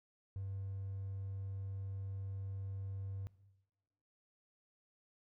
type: tone with hard clipping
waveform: triangle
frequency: 97.2 Hz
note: G2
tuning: 14 cents flat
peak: -40 dBFS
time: 0.36-3.27 s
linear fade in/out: 0 ms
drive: 4 dB
effects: noise-tail reverb RT60 1.0 s tail -19 dB re dry